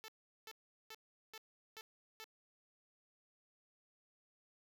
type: tone bursts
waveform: 5% pulse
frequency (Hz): 440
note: A4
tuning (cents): 0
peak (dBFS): -38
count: 6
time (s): 0.04-2.242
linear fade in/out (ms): 0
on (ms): 42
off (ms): 390
effects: none